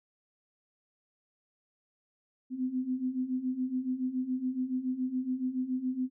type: beating tone pair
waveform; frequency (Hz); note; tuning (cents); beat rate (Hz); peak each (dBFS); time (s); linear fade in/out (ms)
sine; 251.4 / 258.5; B3 / C4; +31 / -21; 7.1; -35 / -31; 2.5-6.1; 50
effects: none